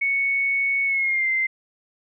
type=tone with pitch glide; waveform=sine; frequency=2217 to 2081 Hz; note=C#7 to C7; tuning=0 to -10 cents; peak=-19 dBFS; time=0.01-1.47 s; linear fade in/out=10 ms; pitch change=-110 cents; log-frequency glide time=0.85-1.29 s; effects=none